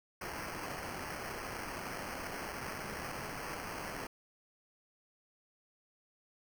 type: noise with sample-and-hold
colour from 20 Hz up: violet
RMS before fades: -42 dBFS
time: 0.21-4.07 s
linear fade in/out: 5 ms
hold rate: 3675 Hz
effects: none